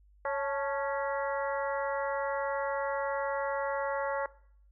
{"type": "harmonic tone with a mistuned harmonic", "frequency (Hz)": 277.2, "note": "C#4", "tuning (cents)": 0, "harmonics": [2, 3, 4, 5, 6, 7], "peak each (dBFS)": [-32, -36, -38, -40, -42, -43], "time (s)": [0.25, 4.26], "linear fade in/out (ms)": 2, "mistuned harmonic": 3, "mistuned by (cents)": 84, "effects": ["noise-tail reverb RT60 0.6 s tail -19 dB re dry", "added 50 Hz sine -58 dBFS peak until 4.71 s"]}